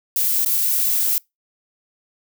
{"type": "noise with dropouts", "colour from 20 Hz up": "violet", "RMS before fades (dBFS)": -19, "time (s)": [0.16, 1.18], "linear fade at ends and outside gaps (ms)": 1, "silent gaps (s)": [0.448, 0.46], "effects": ["noise-tail reverb RT60 0.2 s tail -26 dB re dry"]}